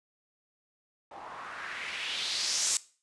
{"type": "noise with low-pass filter sweep", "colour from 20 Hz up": "blue", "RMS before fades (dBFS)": -34, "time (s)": [1.11, 2.77], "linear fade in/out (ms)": 2, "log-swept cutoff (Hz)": [780, 7600], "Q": 2.6, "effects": ["noise-tail reverb RT60 0.4 s tail -19 dB re dry", "resampled to 24000 Hz"]}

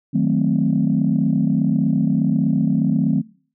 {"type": "chord", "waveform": "sine", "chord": "D# diminished seventh", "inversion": "none", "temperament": "equal with one note detuned", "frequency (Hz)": [156.74, 185, 220, 261.6], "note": ["D#3", "F#3", "A3", "C4"], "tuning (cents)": [13, 0, 0, 0], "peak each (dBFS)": -20, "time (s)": [0.13, 3.22], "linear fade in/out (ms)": 20, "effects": ["noise-tail reverb RT60 0.5 s tail -25 dB re dry", "tanh soft clip ceiling -7 dBFS"]}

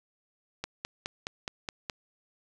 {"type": "click train", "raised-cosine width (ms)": 0.2, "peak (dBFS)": -16, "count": 7, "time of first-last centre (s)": [0.64, 1.898], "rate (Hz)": 4.77, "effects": []}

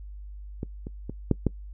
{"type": "clicks", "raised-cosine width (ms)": 3, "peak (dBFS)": [-18, -23, -20, -7, -9], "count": 5, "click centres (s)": [0.631, 0.869, 1.096, 1.313, 1.467], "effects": ["noise-tail reverb RT60 0.1 s tail -22 dB re dry", "added 50 Hz sine -38 dBFS peak until 1.73 s"]}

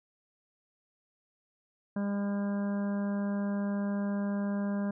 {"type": "harmonic tone", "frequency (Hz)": 201.6, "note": "G3", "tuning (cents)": 49, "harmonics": [1, 2, 3, 4, 5, 6, 7, 8], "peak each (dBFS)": [-29, -45, -40, -51, -47, -54, -52, -49], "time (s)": [1.96, 4.91], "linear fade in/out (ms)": 5, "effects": []}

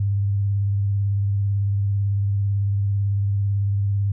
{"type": "tone with vibrato", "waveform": "sine", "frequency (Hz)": 100, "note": "G2", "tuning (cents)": 35, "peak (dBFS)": -18, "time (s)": [0, 4.12], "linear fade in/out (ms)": 5, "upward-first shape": "sine", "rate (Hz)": 18, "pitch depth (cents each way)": 29, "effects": []}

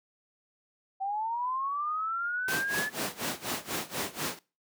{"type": "linear sweep", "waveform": "sine", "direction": "up", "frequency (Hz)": [762, 1737], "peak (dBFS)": -29, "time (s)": [1, 2.9], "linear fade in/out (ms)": 20}
{"type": "noise with tremolo", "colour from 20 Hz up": "pink", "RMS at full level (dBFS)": -30, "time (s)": [2.48, 4.39], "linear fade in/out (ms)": 2, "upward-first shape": "sine", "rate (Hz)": 4.1, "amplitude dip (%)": 90}
{"effects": ["noise-tail reverb RT60 0.3 s tail -21 dB re dry", "high-pass 200 Hz 12 dB/octave"]}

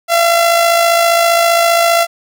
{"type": "tone with amplitude modulation", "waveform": "sawtooth", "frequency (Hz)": 679, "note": "F5", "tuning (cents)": -49, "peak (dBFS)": -3, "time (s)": [0.08, 2.07], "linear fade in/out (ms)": 50, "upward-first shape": "sine", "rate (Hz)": 55.1, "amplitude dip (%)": 40, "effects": []}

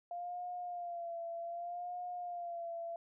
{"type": "tone with vibrato", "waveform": "sine", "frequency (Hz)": 695, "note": "F5", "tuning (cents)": -9, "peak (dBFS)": -39, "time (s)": [0.11, 2.96], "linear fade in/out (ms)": 2, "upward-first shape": "sine", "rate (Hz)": 0.65, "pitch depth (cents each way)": 51, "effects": []}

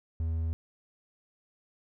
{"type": "tone", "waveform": "triangle", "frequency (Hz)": 81.3, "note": "E2", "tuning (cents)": -23, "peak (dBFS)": -26, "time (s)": [0.2, 0.53], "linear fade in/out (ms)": 0, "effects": []}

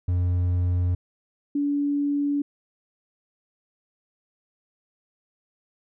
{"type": "tone pair in turn", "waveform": ["triangle", "sine"], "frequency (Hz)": [89.1, 286.8], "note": ["F2", "D4"], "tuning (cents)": [35, -41], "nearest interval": "octave + minor sixth", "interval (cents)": 2024, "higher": "second", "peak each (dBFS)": [-18, -21], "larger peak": "first", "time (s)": [[0.08, 0.95], [1.55, 2.42]], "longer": "neither", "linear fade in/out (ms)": 5, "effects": []}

